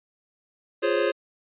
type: chord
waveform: square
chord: Db major seventh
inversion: first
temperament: equal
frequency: 349.2 / 415.3 / 523.3 / 554.4 Hz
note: F4 / Ab4 / C5 / Db5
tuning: 0 / 0 / 0 / 0 cents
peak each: -28 / -27 / -27 / -27 dBFS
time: 0.82-1.12 s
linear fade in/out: 20 ms
effects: resampled to 8000 Hz